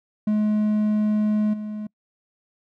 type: tone with level steps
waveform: triangle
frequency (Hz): 212.1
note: G#3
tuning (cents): +37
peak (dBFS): -16 / -26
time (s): 0.27-1.87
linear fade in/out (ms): 5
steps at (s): 1.53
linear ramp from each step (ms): 10
effects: noise-tail reverb RT60 0.1 s tail -26 dB re dry